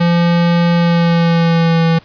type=tone with pitch glide; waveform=square; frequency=171.5 to 164.89 Hz; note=F3 to E3; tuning=-31 to +1 cents; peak=-10 dBFS; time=0-1.99 s; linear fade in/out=10 ms; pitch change=-68 cents; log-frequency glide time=0.75-1.86 s; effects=pink hiss -44 dBFS RMS until 2.04 s + resampled to 11025 Hz